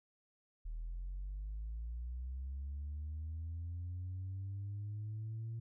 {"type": "linear sweep", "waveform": "sine", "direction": "up", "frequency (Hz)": [38.48, 115], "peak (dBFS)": -38, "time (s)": [0.65, 5.6], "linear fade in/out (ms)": 10, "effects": ["tanh soft clip ceiling -37 dBFS"]}